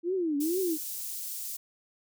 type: tone with vibrato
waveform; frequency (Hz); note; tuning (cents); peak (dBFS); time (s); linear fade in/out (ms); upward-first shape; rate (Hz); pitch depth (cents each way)
sine; 329.6; E4; 0; -26; 0.03-0.78; 50; triangle; 2.2; 290
type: high-pass noise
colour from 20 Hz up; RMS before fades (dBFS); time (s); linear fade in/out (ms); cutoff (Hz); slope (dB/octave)
white; -37; 0.4-1.57; 10; 6400; 12
effects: none